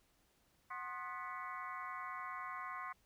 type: harmonic tone with a mistuned harmonic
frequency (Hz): 246.9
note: B3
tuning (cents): 0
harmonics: 3 / 4 / 5 / 6 / 7 / 8 / 9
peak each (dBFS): -53 / -45 / -49 / -53 / -59 / -51 / -56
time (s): 0.7-2.93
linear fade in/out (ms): 10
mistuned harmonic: 4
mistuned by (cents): +130
effects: pink hiss -74 dBFS RMS until 3.05 s